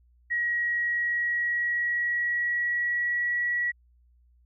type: tone with pitch glide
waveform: sine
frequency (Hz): 1904 to 1930.6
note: A#6 to B6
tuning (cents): +36 to -40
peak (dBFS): -24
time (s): 0.3-3.72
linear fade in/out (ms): 20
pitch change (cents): +24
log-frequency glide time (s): 0.77-3.41
effects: added 60 Hz sine -58 dBFS peak until 4.45 s